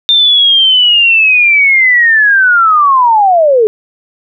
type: linear sweep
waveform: sine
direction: down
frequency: 3621 to 414.3 Hz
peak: -4 dBFS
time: 0.09-3.67 s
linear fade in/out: 0 ms
effects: none